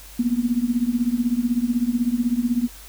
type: tone with tremolo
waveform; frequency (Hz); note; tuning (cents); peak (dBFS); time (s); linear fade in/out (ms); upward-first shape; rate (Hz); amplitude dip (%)
sine; 240.6; B3; -45; -14; 0.19-2.68; 5; triangle; 16; 95
effects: added 50 Hz sine -43 dBFS peak until 2.88 s + white hiss -44 dBFS RMS until 2.88 s